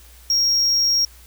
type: tone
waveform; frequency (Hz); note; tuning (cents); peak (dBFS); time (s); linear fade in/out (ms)
triangle; 5588; F8; 0; -14; 0.3-1.05; 2
effects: added 60 Hz sine -45 dBFS peak until 1.26 s + white hiss -49 dBFS RMS until 1.26 s